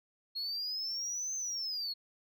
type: linear two-way sweep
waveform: sine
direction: up then down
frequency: 4269 to 6272 to 4269 Hz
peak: -32 dBFS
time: 0.35-1.94 s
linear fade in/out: 20 ms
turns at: 1.35 s
effects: tanh soft clip ceiling -33 dBFS